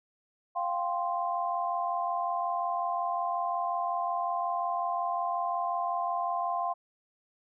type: chord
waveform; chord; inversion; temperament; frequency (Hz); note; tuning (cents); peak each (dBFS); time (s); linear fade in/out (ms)
sine; F suspended second; none; equal; 698.5 / 784 / 1046.5; F5 / G5 / C6; 0 / 0 / 0; -31 / -35 / -32; 0.55-6.74; 20
effects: none